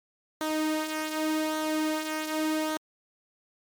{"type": "tone with flanger", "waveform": "sawtooth", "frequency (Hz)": 311.1, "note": "D#4", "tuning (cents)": 0, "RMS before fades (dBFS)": -29, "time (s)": [0.41, 2.77], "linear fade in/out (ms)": 0, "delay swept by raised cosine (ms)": [0.39, 3.49], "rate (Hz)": 0.86, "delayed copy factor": -0.5, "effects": ["MP3 96 kbps"]}